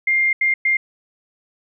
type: tone bursts at uneven times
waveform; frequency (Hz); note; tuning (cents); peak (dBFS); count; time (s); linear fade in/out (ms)
sine; 2111; C7; +15; -14; 3; 0.07-0.33 / 0.41-0.54 / 0.65-0.77; 5
effects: none